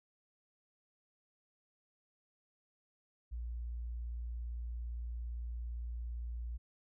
sine tone, 58.8 Hz, A#1, 16 cents sharp, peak -38 dBFS, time 3.31-6.58 s, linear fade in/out 20 ms, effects none

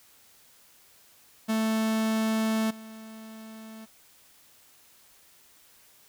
45% pulse tone with level steps, 220.6 Hz, A3, 5 cents sharp, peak -24 / -42 dBFS, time 1.48-3.86 s, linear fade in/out 20 ms, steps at 2.7 s, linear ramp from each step 10 ms, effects white hiss -58 dBFS RMS until 6.08 s

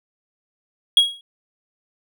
triangle tone with exponential decay, 3306 Hz, G#7, 9 cents flat, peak -5 dBFS, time 0.97-1.21 s, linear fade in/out 2 ms, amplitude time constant 51 ms, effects none

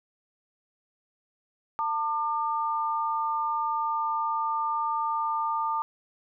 sine tone pair together, 899.6 / 1200 Hz, A5 / D6, +38 / +37 cents, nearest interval perfect fourth, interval 499 cents, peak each -28 dBFS, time 1.79-5.82 s, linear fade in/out 0 ms, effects none

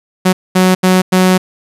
sawtooth tone bursts at uneven times, 185 Hz, F#3, in tune, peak -3 dBFS, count 4, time 0.25-0.33 / 0.55-0.75 / 0.83-1.02 / 1.12-1.38 s, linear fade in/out 10 ms, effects resampled to 32000 Hz + 7-bit

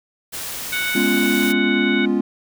white noise, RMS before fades -29 dBFS, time 0.32-1.53 s, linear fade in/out 20 ms
harmonic tone, 740 Hz, F#5, in tune, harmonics 2 / 3 / 4 / 5, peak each -25 / -23 / -33 / -29 dBFS, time 0.72-2.06 s, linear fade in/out 10 ms
triangle chord, C# dominant seventh, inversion second, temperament equal, 207.7 / 246.9 / 277.2 / 349.2 Hz, G#3 / B3 / C#4 / E#4, 0 / 0 / 0 / 0 cents, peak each -20 dBFS, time 0.95-2.21 s, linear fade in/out 5 ms
effects none

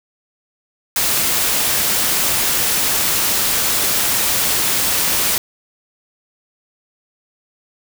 white noise, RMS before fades -17 dBFS, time 0.96-5.38 s, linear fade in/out 2 ms, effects none

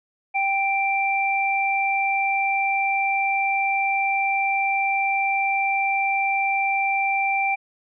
sine tone pair together, 785 / 2355 Hz, G5 / D7, +2 / +4 cents, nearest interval octave + perfect fifth, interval 1902 cents, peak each -22 dBFS, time 0.34-7.56 s, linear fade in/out 20 ms, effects none

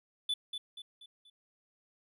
triangle tone with echo, 3482 Hz, A7, 19 cents flat, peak -28 dBFS, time 0.29-0.34 s, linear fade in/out 5 ms, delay 240 ms, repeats 4, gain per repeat -7 dB, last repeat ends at 1.3 s, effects none

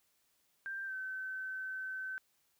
sine tone with pitch glide, 1579 to 1531.4 Hz, G6 to G6, +12 to -41 cents, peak -38 dBFS, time 0.66-2.18 s, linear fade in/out 0 ms, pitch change -53 cents, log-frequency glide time 0.85-0.94 s, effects white hiss -75 dBFS RMS until 2.59 s

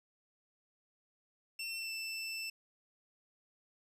25% pulse tone with pitch glide, 2698 to 2659 Hz, E7 to E7, +40 to +14 cents, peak -35 dBFS, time 1.59-2.5 s, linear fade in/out 5 ms, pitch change -26 cents, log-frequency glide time 1.78-1.91 s, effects resampled to 32000 Hz + 11-bit

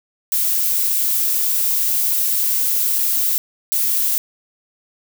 violet noise bursts at uneven times, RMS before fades -18 dBFS, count 2, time 0.32-3.38 / 3.72-4.18 s, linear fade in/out 0 ms, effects none

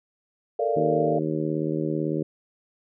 sine chord, Bb major seventh, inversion third, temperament equal with one note detuned, 440 / 466.2 / 587.3 / 690 Hz, A4 / Bb4 / D5 / F5, 0 / 0 / 0 / -21 cents, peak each -27 dBFS, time 0.59-1.19 s, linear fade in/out 5 ms
harmonic tone, 78 Hz, D#2, 5 cents sharp, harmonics 2 / 3 / 4 / 5 / 6 / 7, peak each -29 / -33 / -28 / -30 / -35 / -35 dBFS, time 0.76-2.23 s, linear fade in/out 5 ms
effects none

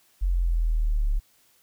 sine linear sweep, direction down, 45.4 to 34.78 Hz, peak -20 dBFS, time 0.21-1.2 s, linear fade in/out 20 ms, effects white hiss -62 dBFS RMS until 1.62 s

